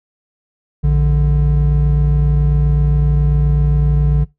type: tone pair together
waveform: triangle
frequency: 58.11 / 146.83 Hz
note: A#1 / D3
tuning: -5 / 0 cents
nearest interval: octave + major third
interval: 1605 cents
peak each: -11 dBFS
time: 0.83-4.25 s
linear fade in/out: 20 ms
effects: noise-tail reverb RT60 0.2 s tail -21 dB re dry